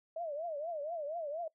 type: tone with vibrato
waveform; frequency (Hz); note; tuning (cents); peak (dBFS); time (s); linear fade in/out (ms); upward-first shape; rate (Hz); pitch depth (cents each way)
sine; 628; D#5; +16; -36; 0.16-1.48; 5; triangle; 4.2; 210
effects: noise-tail reverb RT60 0.1 s tail -19 dB re dry